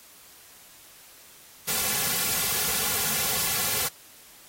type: noise with comb filter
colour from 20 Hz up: white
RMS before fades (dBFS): -26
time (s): 1.67-3.89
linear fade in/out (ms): 20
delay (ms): 3.2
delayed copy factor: -0.9
effects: white hiss -51 dBFS RMS until 4.48 s + AAC 48 kbps